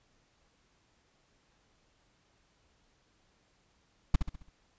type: noise with echo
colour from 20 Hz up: brown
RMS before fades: -20 dBFS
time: 4.14-4.16 s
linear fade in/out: 5 ms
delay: 67 ms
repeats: 5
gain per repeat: -7 dB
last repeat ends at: 4.495 s
effects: pink hiss -70 dBFS RMS until 4.78 s + resampled to 16000 Hz